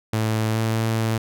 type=tone with pitch glide; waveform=sawtooth; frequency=110 to 112.18 Hz; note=A2 to A2; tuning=0 to +34 cents; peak=-16 dBFS; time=0.13-1.18 s; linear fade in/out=5 ms; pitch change=+34 cents; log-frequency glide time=0.5-0.62 s; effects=none